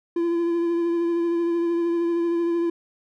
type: tone with vibrato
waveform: triangle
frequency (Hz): 340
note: F4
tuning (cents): -46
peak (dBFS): -18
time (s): 0.16-2.7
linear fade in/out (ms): 5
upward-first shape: triangle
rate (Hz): 13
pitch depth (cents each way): 25
effects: none